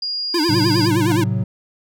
sine tone, 4844 Hz, D#8, 47 cents flat, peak -21 dBFS, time 0.02-0.88 s, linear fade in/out 5 ms
square tone with vibrato, 322.9 Hz, E4, 36 cents flat, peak -17 dBFS, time 0.34-1.24 s, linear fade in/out 5 ms, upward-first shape sine, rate 9.7 Hz, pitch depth 150 cents each way
triangle chord, F# diminished, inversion first, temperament equal with one note detuned, 110 / 132.79 / 185 Hz, A2 / C3 / F#3, 0 / +26 / 0 cents, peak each -18 / -21 / -21 dBFS, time 0.49-1.44 s, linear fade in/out 5 ms
sawtooth tone with exponential growth, 716 Hz, F5, 43 cents sharp, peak -19 dBFS, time 1.04-1.12 s, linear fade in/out 0 ms, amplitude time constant 17 ms
effects none

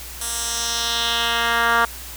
10% pulse tone with band-pass filter sweep, 233.1 Hz, A#3, in tune, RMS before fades -21 dBFS, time 0.21-1.85 s, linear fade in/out 2 ms, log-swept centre 9800 to 1400 Hz, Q 1.7, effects added 60 Hz sine -38 dBFS peak until 2.16 s + white hiss -36 dBFS RMS until 2.16 s

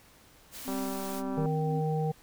white noise, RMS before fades -43 dBFS, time 0.51-1.23 s, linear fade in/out 50 ms
sine tone with tremolo, 261.6 Hz, C4, in tune, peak -32 dBFS, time 0.64-1.82 s, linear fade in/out 50 ms, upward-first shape sine, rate 1.8 Hz, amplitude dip 65%
click train, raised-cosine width 1 ms, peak -25 dBFS, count 152, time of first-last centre 0.68-1.458 s, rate 194 Hz
harmonic tone, 155.8 Hz, D#3, 3 cents sharp, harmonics 1 / 3 / 5, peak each -28 / -33 / -35 dBFS, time 1.37-2.12 s, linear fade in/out 10 ms
effects pink hiss -58 dBFS RMS until 2.22 s

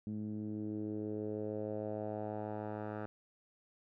10% pulse tone with low-pass filter sweep, 106.3 Hz, G#2, 41 cents sharp, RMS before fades -40 dBFS, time 0.07-3.06 s, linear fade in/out 0 ms, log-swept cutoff 220 to 1200 Hz, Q 2.6, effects none

